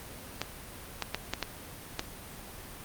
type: clicks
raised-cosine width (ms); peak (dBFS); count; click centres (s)
0.2; -12; 6; 0.416 / 1.023 / 1.146 / 1.336 / 1.427 / 1.994
effects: pink hiss -45 dBFS RMS until 2.84 s + Opus 32 kbps